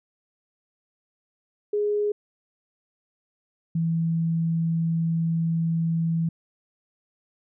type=tone pair in turn; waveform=sine; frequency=415.3 / 164.81 Hz; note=G#4 / E3; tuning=0 / 0 cents; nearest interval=octave + major third; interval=1600 cents; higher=first; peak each=-21 dBFS; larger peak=neither; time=1.73-2.12 / 3.75-6.29 s; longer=second; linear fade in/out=5 ms; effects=none